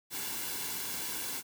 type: noise with comb filter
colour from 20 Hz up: white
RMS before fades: -37 dBFS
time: 0.1-1.43 s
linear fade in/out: 50 ms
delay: 1.6 ms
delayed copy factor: -0.55
effects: none